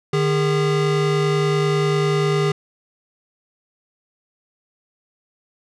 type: tone pair together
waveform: square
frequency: 151.78 / 405.2 Hz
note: D#3 / G#4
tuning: -43 / -43 cents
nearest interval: octave + perfect fourth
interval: 1700 cents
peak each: -20 dBFS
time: 0.13-2.52 s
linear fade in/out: 5 ms
effects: low-pass 6000 Hz 12 dB/octave